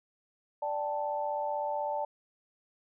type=chord; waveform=sine; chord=D suspended fourth; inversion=none; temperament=equal; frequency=587.3 / 784 / 880 Hz; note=D5 / G5 / A5; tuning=0 / 0 / 0 cents; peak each=-34 / -38 / -33 dBFS; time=0.62-2.05 s; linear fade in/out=5 ms; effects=none